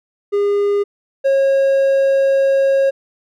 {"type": "tone pair in turn", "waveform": "triangle", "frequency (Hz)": [406.3, 544.1], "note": ["G#4", "C#5"], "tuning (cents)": [-38, -32], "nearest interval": "perfect fourth", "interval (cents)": 506, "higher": "second", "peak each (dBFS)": [-11, -9], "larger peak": "second", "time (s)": [[0.32, 0.84], [1.24, 2.91]], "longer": "second", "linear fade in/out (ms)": 20, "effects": []}